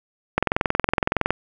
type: click train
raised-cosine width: 0.5 ms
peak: -3 dBFS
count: 21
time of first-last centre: 0.38-1.306 s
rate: 21.6 Hz
effects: none